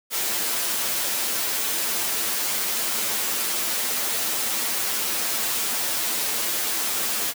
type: noise with comb filter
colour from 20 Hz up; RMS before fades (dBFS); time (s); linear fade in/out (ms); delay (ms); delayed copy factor
white; -25; 0.1-7.34; 50; 8.9; +0.65
effects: high-pass 200 Hz 12 dB/octave